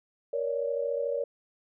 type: tone cluster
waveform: sine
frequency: 471.4 / 562 / 596 Hz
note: A#4 / C#5 / D5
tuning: +19 / +24 / +25 cents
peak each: -31 / -30 / -37 dBFS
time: 0.33-1.24 s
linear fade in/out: 5 ms
effects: none